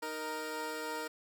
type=tone pair together; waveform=15% pulse; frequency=310.4 / 467.2 Hz; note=D#4 / A#4; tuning=-4 / +4 cents; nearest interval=perfect fifth; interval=708 cents; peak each=-36 / -32 dBFS; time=0.02-1.08 s; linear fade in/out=10 ms; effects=none